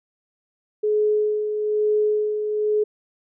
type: tone with tremolo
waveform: sine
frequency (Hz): 423.6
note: G#4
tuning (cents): +34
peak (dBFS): -16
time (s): 0.83-2.84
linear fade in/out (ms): 10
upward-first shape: sine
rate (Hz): 1.1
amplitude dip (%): 50
effects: none